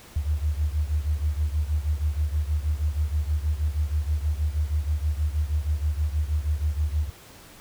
sine beating tone pair, 73.42 / 79.72 Hz, D2 / D#2, 0 / +43 cents, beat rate 6.3 Hz, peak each -24 / -27 dBFS, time 0.16-7.1 s, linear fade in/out 5 ms, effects pink hiss -48 dBFS RMS until 7.6 s

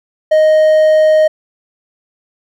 triangle tone, 622.3 Hz, D#5, in tune, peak -4 dBFS, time 0.31-1.28 s, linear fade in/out 10 ms, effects none

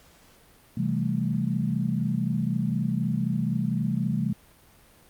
sine chord, A minor seventh, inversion first, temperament equal, 130.81 / 164.81 / 196 / 220 Hz, C3 / E3 / G3 / A3, 0 / 0 / 0 / 0 cents, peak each -29 dBFS, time 0.77-4.33 s, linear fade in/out 5 ms, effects pink hiss -56 dBFS RMS until 5.09 s + Opus 48 kbps

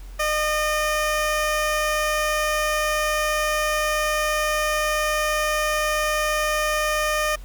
15% pulse tone, 609 Hz, D#5, 37 cents flat, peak -14 dBFS, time 0.19-7.36 s, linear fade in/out 10 ms, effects added 44 Hz sine -35 dBFS peak until 7.44 s + pink hiss -51 dBFS RMS until 7.44 s

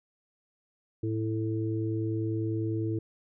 harmonic tone, 110 Hz, A2, in tune, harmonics 1 / 3 / 4, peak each -30 / -31 / -38 dBFS, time 1.03-2.99 s, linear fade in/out 5 ms, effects none

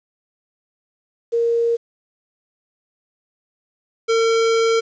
sine / square tone pair in turn, 466.2 / 454.2 Hz, A#4 / A#4, 0 / -45 cents, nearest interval unison, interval 45 cents, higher first, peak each -15 dBFS, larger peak neither, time 1.32-1.77 / 4.08-4.81 s, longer second, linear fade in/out 20 ms, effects resampled to 16000 Hz + 8-bit

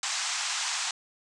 white band-pass noise, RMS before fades -31 dBFS, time 0.03-0.91 s, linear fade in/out 2 ms, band 750 to 7900 Hz, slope 48 dB/octave, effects resampled to 24000 Hz

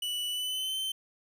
45% pulse tone with pitch glide, 2960 to 3091 Hz, F#7 to G7, 0 to -25 cents, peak -31 dBFS, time 0.02-0.92 s, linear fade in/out 5 ms, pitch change +75 cents, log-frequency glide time 0.3-0.78 s, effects none

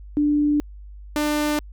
sine / sawtooth tone pair in turn, 294.7 / 298.5 Hz, D4 / D4, +6 / +28 cents, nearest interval unison, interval 22 cents, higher second, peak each -16 dBFS, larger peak neither, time 0.17-0.6 / 1.16-1.59 s, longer neither, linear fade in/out 0 ms, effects added 50 Hz sine -37 dBFS peak until 1.72 s

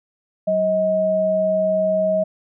sine tone pair together, 188.82 / 632 Hz, F#3 / D#5, +35 / +27 cents, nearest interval octave + major sixth, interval 2092 cents, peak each -26 / -16 dBFS, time 0.47-2.24 s, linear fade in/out 10 ms, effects none

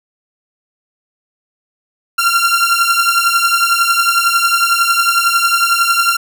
sawtooth beating tone pair, 1372 / 1383 Hz, F6 / F6, -31 / -17 cents, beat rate 11 Hz, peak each -10 dBFS, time 2.18-6.17 s, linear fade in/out 10 ms, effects none

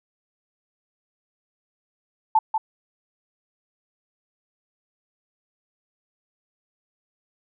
sine tone with echo, 880 Hz, A5, in tune, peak -13 dBFS, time 2.35-2.39 s, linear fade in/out 5 ms, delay 190 ms, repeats 1, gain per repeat -6 dB, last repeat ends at 2.58 s, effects none

